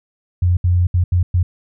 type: tone bursts at uneven times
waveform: sine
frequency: 88.9 Hz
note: F2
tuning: 31 cents sharp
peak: -11 dBFS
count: 5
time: 0.42-0.57 / 0.64-0.87 / 0.94-1.04 / 1.12-1.23 / 1.34-1.43 s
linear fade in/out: 5 ms
effects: none